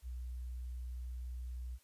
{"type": "tone", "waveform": "sine", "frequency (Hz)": 61.74, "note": "B1", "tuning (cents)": 0, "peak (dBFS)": -40, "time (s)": [0.02, 1.79], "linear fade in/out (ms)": 50, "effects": ["white hiss -70 dBFS RMS until 1.83 s", "resampled to 32000 Hz"]}